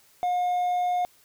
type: tone with hard clipping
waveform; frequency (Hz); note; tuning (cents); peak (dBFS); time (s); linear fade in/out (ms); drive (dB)
triangle; 717; F5; +45; -23; 0.23-1.05; 0; 5
effects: white hiss -59 dBFS RMS until 1.24 s